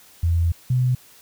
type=tone pair in turn; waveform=sine; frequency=84.3 / 126.31 Hz; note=E2 / B2; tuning=+39 / +39 cents; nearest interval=perfect fifth; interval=700 cents; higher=second; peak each=-16 dBFS; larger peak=neither; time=0.23-0.52 / 0.7-0.95 s; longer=first; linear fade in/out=5 ms; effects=white hiss -50 dBFS RMS until 1.21 s